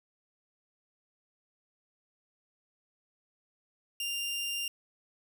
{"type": "tone", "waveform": "sawtooth", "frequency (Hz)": 2794, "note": "F7", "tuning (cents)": 0, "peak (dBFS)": -29, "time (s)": [4, 4.68], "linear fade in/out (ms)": 2, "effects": []}